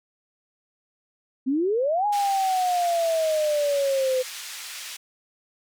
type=exponential two-way sweep; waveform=sine; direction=up then down; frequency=250.8 to 836 to 507 Hz; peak=-20 dBFS; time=1.46-4.23 s; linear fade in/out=20 ms; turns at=2.06 s
type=band-pass noise; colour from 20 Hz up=pink; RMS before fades=-37 dBFS; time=2.12-4.97 s; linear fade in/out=10 ms; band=2200 to 11000 Hz; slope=12 dB/octave
effects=none